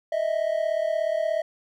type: tone pair together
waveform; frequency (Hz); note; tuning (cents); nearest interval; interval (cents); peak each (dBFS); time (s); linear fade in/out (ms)
triangle; 618.2 / 655; D#5 / E5; -11 / -11; minor second; 100; -24 / -23; 0.12-1.42; 5
effects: none